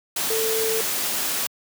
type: tone in noise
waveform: sine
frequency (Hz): 444.9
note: A4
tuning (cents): +19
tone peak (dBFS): -23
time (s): 0.3-0.81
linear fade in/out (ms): 5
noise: white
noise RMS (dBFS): -25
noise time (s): 0.16-1.47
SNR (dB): -1
effects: high-pass 150 Hz 12 dB/octave